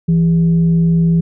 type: tone with frequency modulation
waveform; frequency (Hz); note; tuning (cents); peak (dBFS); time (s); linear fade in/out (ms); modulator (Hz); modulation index
sine; 167.1; E3; +24; -9; 0.08-1.21; 10; 235; 0.23
effects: none